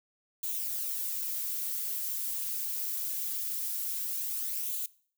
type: noise with flanger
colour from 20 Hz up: violet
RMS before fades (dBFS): -34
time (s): 0.43-4.86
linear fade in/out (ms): 2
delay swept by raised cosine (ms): 0.28 to 5.88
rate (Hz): 0.23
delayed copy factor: +0.5
effects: noise-tail reverb RT60 0.5 s tail -21 dB re dry